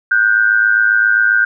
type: tone pair together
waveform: sine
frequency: 1452.5 / 1560 Hz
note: F#6 / G6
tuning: -32 / -9 cents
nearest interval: minor second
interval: 123 cents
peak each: -12 dBFS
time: 0.11-1.45 s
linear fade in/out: 5 ms
effects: none